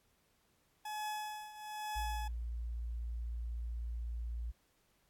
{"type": "tone with tremolo", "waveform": "40% pulse", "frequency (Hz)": 850, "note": "G#5", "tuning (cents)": 40, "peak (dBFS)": -36, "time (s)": [0.85, 2.28], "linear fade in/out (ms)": 5, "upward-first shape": "triangle", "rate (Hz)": 1.1, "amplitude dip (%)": 80}
{"type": "tone", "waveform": "sine", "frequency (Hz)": 58.1, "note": "A#1", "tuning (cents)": -5, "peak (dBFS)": -37, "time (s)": [1.95, 4.52], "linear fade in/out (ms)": 20}
{"effects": ["pink hiss -74 dBFS RMS until 5.09 s", "AAC 64 kbps"]}